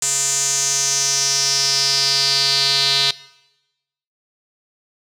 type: tone with band-pass filter sweep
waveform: square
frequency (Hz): 138.2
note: C#3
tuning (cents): -5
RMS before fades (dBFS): -18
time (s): 0.02-3.11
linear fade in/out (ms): 2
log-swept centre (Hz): 7400 to 4000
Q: 5.2
effects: noise-tail reverb RT60 1.0 s tail -20 dB re dry